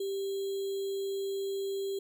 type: tone with sample-and-hold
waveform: sine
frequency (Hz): 392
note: G4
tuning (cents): 0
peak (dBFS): -31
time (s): 0-1.99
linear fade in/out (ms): 5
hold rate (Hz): 3675
effects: none